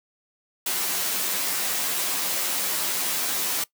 white noise with comb filter, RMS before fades -26 dBFS, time 0.66-3.64 s, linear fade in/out 5 ms, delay 11 ms, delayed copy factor +0.95, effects noise-tail reverb RT60 0.1 s tail -20 dB re dry + high-pass 200 Hz 12 dB/octave

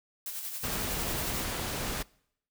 blue noise with tremolo, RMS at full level -36 dBFS, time 0.26-1.44 s, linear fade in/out 2 ms, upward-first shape sine, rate 11 Hz, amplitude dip 45%
pink noise, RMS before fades -34 dBFS, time 0.63-2.03 s, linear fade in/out 10 ms
effects noise-tail reverb RT60 0.7 s tail -24 dB re dry

